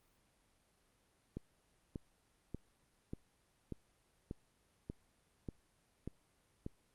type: click train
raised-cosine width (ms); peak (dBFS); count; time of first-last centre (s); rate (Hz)
3; -29; 10; 1.37-6.664; 1.7
effects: pink hiss -74 dBFS RMS until 6.94 s + Opus 32 kbps